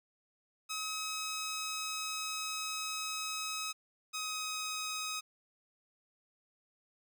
10% pulse tone pair in turn, 1275 / 1263.3 Hz, D#6 / D#6, +42 / +26 cents, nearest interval unison, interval 16 cents, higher first, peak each -28 dBFS, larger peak neither, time 0.69-3.73 / 4.13-5.21 s, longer first, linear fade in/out 20 ms, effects none

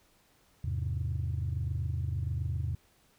sine chord, E augmented, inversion none, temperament equal, 82.41 / 103.83 / 130.81 Hz, E2 / G#2 / B#2, 0 / 0 / 0 cents, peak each -32 / -34 / -34 dBFS, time 0.64-2.75 s, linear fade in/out 5 ms, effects tanh soft clip ceiling -24 dBFS + pink hiss -66 dBFS RMS until 3.18 s

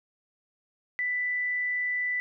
sine tone, 1984 Hz, B6, 7 cents sharp, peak -26 dBFS, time 0.99-2.2 s, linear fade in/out 0 ms, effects none

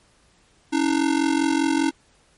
square ring-modulated tone, 300 Hz, D4, 37 cents sharp, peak -16 dBFS, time 0.72-1.91 s, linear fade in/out 20 ms, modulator 22.5 Hz, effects pink hiss -59 dBFS RMS until 2.37 s + MP3 48 kbps

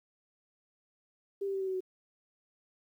sine tone with pitch steps, 396.7 / 391.7 / 386.7 / 381.9 / 377 / 372.3 Hz, G4 / G4 / G4 / G4 / F#4 / F#4, +21 / -1 / -24 / -45 / +32 / +11 cents, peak -31 dBFS, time 1.41-1.806 s, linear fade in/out 10 ms, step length 66 ms, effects 11-bit

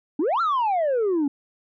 sine exponential two-way sweep, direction up then down, 271.2 to 1396.9 to 271.2 Hz, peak -17 dBFS, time 0.19-1.28 s, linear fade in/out 5 ms, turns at 0.41 s, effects tanh soft clip ceiling -18 dBFS

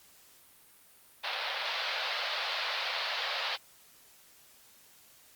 white band-pass noise, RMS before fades -34 dBFS, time 1.23-3.57 s, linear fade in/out 20 ms, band 520 to 4500 Hz, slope 48 dB/octave, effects white hiss -59 dBFS RMS until 5.35 s + Opus 48 kbps

